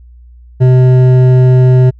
triangle tone with hard clipping, 127.6 Hz, C3, 43 cents flat, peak -5 dBFS, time 0.6-1.91 s, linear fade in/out 20 ms, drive 13 dB, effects added 60 Hz sine -34 dBFS peak until 1.99 s

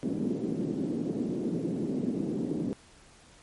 white band-pass noise, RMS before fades -31 dBFS, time 0.03-2.73 s, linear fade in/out 0 ms, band 170 to 330 Hz, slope 24 dB/octave, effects pink hiss -56 dBFS RMS until 3.42 s + MP3 48 kbps

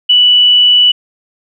sine tone, 2960 Hz, F#7, in tune, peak -4 dBFS, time 0.09-0.92 s, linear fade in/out 10 ms, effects none

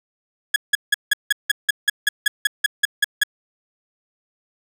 30% pulse tone bursts, 1676 Hz, G#6, 15 cents sharp, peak -10 dBFS, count 15, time 0.54-3.235 s, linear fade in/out 5 ms, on 21 ms, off 170 ms, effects none

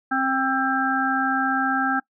harmonic tone with a mistuned harmonic, 265.6 Hz, C4, 26 cents sharp, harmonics 1 / 3 / 5 / 6, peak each -25 / -25 / -25 / -25 dBFS, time 0.11-2 s, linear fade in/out 10 ms, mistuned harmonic 3, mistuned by -16 cents, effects noise-tail reverb RT60 0.1 s tail -22 dB re dry

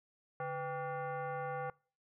sine tone with frequency modulation, 144.7 Hz, D3, 25 cents flat, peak -36 dBFS, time 0.4-1.7 s, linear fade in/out 2 ms, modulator 645 Hz, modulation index 1.8, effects noise-tail reverb RT60 0.4 s tail -25 dB re dry

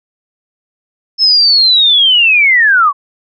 sine linear sweep, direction down, 5274 to 1084 Hz, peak -5 dBFS, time 1.18-2.93 s, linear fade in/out 50 ms, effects none

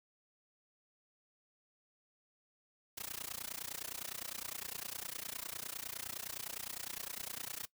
white noise with amplitude modulation, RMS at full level -40 dBFS, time 2.97-7.66 s, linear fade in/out 10 ms, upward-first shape sine, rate 29.8 Hz, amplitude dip 100%, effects noise-tail reverb RT60 0.1 s tail -20 dB re dry

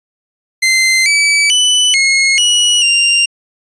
sawtooth tone with pitch steps, 2075 / 2297 / 2990 / 2163 / 2925 / 2786 Hz, C7 / D7 / F#7 / C#7 / F#7 / F7, -15 / -39 / +17 / -43 / -21 / -5 cents, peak -5 dBFS, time 0.62-3.26 s, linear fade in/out 10 ms, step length 440 ms, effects resampled to 22050 Hz

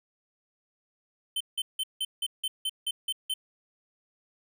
square tone bursts, 3080 Hz, G7, 31 cents flat, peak -28 dBFS, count 10, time 1.36-3.34 s, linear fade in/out 5 ms, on 45 ms, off 170 ms, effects none

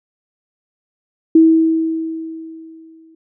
sine tone with exponential decay, 323.4 Hz, E4, 33 cents flat, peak -4 dBFS, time 1.35-3.15 s, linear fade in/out 5 ms, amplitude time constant 390 ms, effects none

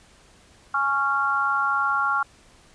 sine chord, Db major, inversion second, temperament just, 831.5 / 1108.7 / 1385.9 Hz, Ab5 / Db6 / F6, +2 / 0 / -14 cents, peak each -28 / -25 / -22 dBFS, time 0.74-2.23 s, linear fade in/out 5 ms, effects pink hiss -54 dBFS RMS until 2.74 s + resampled to 22050 Hz

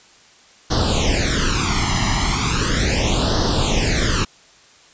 pink noise with flanger, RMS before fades -18 dBFS, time 0.7-4.25 s, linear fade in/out 10 ms, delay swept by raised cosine 0.21 to 1 ms, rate 0.37 Hz, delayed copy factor +0.95, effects white hiss -49 dBFS RMS until 4.93 s + resampled to 16000 Hz

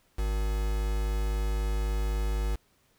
triangle tone with quantisation, 51.91 Hz, G#1, in tune, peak -24 dBFS, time 0.18-2.56 s, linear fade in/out 10 ms, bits 6, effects pink hiss -67 dBFS RMS until 2.98 s

